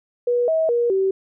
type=tone with pitch steps; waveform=sine; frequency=484.8 / 642 / 475.6 / 384.3 Hz; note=B4 / E5 / A#4 / G4; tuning=-32 / -46 / +35 / -34 cents; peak=-16 dBFS; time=0.27-1.11 s; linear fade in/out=5 ms; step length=210 ms; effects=none